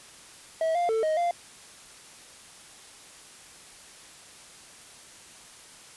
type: tone with pitch steps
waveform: triangle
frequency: 646 / 699 / 445.3 / 626 / 694 Hz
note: E5 / F5 / A4 / D#5 / F5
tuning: -35 / +1 / +21 / +10 / -11 cents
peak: -21 dBFS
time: 0.61-1.31 s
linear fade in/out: 2 ms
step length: 140 ms
effects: white hiss -49 dBFS RMS until 5.96 s + resampled to 24000 Hz